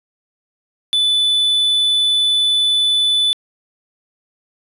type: tone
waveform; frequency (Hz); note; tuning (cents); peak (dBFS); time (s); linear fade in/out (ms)
triangle; 3490; A7; -15; -11; 0.93-3.33; 0
effects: resampled to 32000 Hz